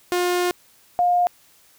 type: tone pair in turn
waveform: sawtooth / sine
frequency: 356.1 / 709.7 Hz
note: F4 / F5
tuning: +34 / +28 cents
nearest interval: octave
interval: 1194 cents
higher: second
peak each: -15 dBFS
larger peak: neither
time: 0.12-0.51 / 0.99-1.27 s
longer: first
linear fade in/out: 0 ms
effects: white hiss -55 dBFS RMS until 1.78 s